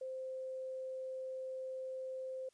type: tone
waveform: sine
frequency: 521 Hz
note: C5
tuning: 7 cents flat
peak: -40 dBFS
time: 0.01-2.49 s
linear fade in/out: 5 ms
effects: white hiss -74 dBFS RMS until 2.53 s + resampled to 22050 Hz